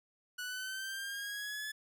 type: linear sweep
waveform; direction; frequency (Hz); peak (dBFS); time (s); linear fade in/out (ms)
sawtooth; up; 1470 to 1726; -35; 0.38-1.72; 10
effects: none